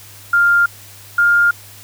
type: tone pair in turn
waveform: sine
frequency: 1400 / 1408 Hz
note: F6 / F6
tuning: +4 / +14 cents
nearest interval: unison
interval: 10 cents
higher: second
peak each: -9 dBFS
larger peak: neither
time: 0.33-0.66 / 1.18-1.51 s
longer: neither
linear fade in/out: 5 ms
effects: added 101 Hz sine -43 dBFS peak until 1.83 s + white hiss -40 dBFS RMS until 1.83 s